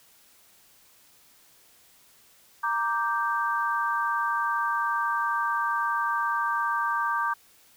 sine chord, G minor, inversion first, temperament equal, 932.3 / 1174.7 / 1568 Hz, Bb5 / D6 / G6, 0 / 0 / 0 cents, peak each -29 / -27 / -29 dBFS, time 2.63-7.34 s, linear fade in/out 10 ms, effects white hiss -58 dBFS RMS until 7.76 s

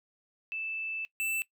sine / square tone pair in turn, 2638 / 2652 Hz, E7 / E7, +1 / +10 cents, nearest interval unison, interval 9 cents, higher second, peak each -33 / -30 dBFS, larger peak second, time 0.52-1.05 / 1.2-1.42 s, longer first, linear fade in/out 0 ms, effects noise-tail reverb RT60 0.1 s tail -19 dB re dry

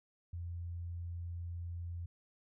sine tone, 86.1 Hz, F2, 24 cents flat, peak -39 dBFS, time 0.33-2.06 s, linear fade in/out 5 ms, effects none

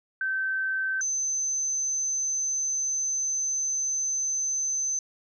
sine tone pair in turn, 1545 / 6157 Hz, G6 / G8, -26 / -32 cents, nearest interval 2 octaves, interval 2394 cents, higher second, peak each -25 dBFS, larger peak neither, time 0.21-1.01 / 1.01-4.99 s, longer second, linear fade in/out 2 ms, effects none

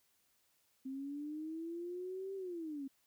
sine linear two-way sweep, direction up then down, 261.6 to 392 to 264.5 Hz, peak -40 dBFS, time 0.85-2.88 s, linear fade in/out 10 ms, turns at 2.35 s, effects white hiss -75 dBFS RMS until 3.06 s

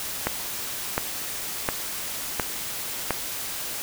click train, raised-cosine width 0.5 ms, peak -7 dBFS, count 5, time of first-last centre 0.27-3.107 s, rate 1.41 Hz, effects white hiss -32 dBFS RMS until 3.82 s

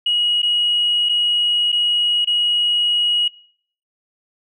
sine tone with dropouts, 2900 Hz, F#7, 35 cents flat, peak -14 dBFS, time 0.06-3.28 s, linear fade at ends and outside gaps 5 ms, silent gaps 0.419-0.429 / 1.089-1.093 / 1.719-1.726 / 2.247-2.272 s, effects noise-tail reverb RT60 0.6 s tail -24 dB re dry + tanh soft clip ceiling -10 dBFS

